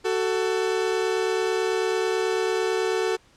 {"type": "tone pair together", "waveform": "40% pulse", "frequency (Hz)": [374.1, 443.2], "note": ["F#4", "A4"], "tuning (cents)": [19, 13], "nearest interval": "minor third", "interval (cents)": 294, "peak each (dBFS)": [-24, -24], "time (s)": [0.04, 3.17], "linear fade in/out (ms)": 20, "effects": ["pink hiss -57 dBFS RMS until 3.36 s", "low-pass 7000 Hz 12 dB/octave"]}